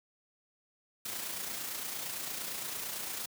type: noise with amplitude modulation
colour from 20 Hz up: white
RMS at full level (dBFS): -37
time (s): 1.05-3.26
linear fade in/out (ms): 5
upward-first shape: sine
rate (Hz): 28.8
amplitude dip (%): 40
effects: high-pass 100 Hz 12 dB/octave